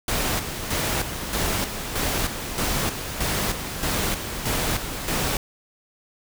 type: noise with tremolo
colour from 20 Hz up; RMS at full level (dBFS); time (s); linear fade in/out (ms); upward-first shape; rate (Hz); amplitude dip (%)
pink; -24; 0.08-5.37; 2; square; 1.6; 55
effects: none